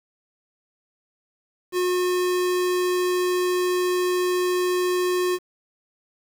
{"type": "tone", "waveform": "square", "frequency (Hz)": 361.4, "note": "F#4", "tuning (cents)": -41, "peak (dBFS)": -21, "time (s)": [1.72, 5.39], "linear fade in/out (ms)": 50, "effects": ["8-bit"]}